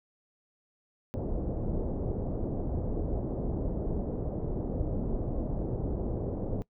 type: low-pass noise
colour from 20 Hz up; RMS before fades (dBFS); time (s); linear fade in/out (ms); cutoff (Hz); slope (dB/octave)
pink; -32; 1.14-6.62; 0; 580; 24
effects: noise-tail reverb RT60 0.1 s tail -21 dB re dry